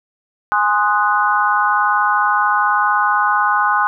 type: chord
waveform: sine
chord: Ab dominant seventh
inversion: none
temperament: equal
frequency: 830.6 / 1046.5 / 1244.5 / 1480 Hz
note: Ab5 / C6 / Eb6 / Gb6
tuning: 0 / 0 / 0 / 0 cents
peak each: -18 dBFS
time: 0.52-3.87 s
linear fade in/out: 0 ms
effects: none